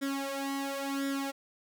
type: tone with flanger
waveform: sawtooth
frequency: 275.4 Hz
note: C#4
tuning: 11 cents flat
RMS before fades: -34 dBFS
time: 0.01-1.32 s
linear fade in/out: 20 ms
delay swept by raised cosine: 0.56 to 2.66 ms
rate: 0.95 Hz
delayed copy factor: +0.8
effects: none

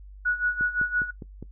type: tone with tremolo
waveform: sine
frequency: 1465 Hz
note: F#6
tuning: 18 cents flat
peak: -20 dBFS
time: 0.25-1.11 s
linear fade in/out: 10 ms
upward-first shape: sine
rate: 5.8 Hz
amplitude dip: 80%
type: click train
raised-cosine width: 3 ms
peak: -24 dBFS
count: 5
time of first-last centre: 0.61-1.426 s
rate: 4.9 Hz
effects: noise-tail reverb RT60 0.1 s tail -19 dB re dry + added 49 Hz sine -42 dBFS peak until 1.51 s

